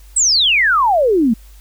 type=exponential sweep; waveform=sine; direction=down; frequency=8260 to 210.5 Hz; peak=-10 dBFS; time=0.16-1.34 s; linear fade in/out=10 ms; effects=added 50 Hz sine -38 dBFS peak until 1.6 s + white hiss -50 dBFS RMS until 1.6 s